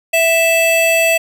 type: tone pair together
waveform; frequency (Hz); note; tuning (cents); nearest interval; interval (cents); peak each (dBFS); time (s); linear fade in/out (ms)
square; 659.2 / 2637; E5 / E7; 0 / 0; 2 octaves; 2400; -14; 0.13-1.18; 10
effects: none